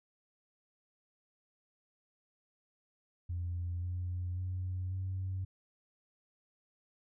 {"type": "tone with pitch steps", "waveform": "sine", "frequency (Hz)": [87.31, 89.51, 91.76, 94.06], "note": ["F2", "F2", "F#2", "F#2"], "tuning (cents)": [0, 43, -14, 29], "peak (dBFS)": -33, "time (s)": [3.29, 5.45], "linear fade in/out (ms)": 10, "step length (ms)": 540, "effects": ["tanh soft clip ceiling -30 dBFS"]}